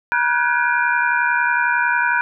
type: tone cluster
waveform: sine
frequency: 963 / 1445 / 1516 / 1669 / 2395 Hz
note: B5 / F#6 / F#6 / G#6 / D7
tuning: -44 / -41 / +42 / +8 / +33 cents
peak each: -20 / -23 / -19 / -24 / -26 dBFS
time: 0.12-2.21 s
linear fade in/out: 0 ms
effects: none